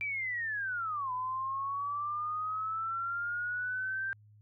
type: linear two-way sweep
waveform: sine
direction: down then up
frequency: 2349 to 999 to 1578 Hz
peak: -32 dBFS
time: 0.01-4.13 s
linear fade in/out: 0 ms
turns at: 1.12 s
effects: added 105 Hz sine -56 dBFS peak until 4.41 s